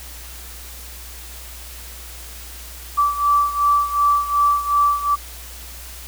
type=beating tone pair; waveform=sine; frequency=1159 / 1161.7 Hz; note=D6 / D6; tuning=-23 / -19 cents; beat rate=2.7 Hz; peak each=-16 / -20 dBFS; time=2.97-5.16 s; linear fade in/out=20 ms; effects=added 60 Hz sine -37 dBFS peak until 6.07 s + white hiss -38 dBFS RMS until 6.07 s